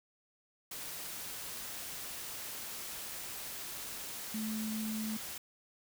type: tone in noise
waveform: sine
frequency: 217.8 Hz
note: A3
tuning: 17 cents flat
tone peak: -35 dBFS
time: 4.34-5.17 s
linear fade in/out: 5 ms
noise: white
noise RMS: -43 dBFS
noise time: 0.71-5.38 s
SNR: +5 dB
effects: none